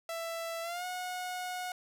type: tone with pitch glide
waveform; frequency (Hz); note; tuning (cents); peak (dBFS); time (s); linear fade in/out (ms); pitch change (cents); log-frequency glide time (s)
sawtooth; 664 to 728.3; E5 to F#5; +12 to -28; -32; 0.09-1.72; 2; +160; 0.62-0.85
effects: none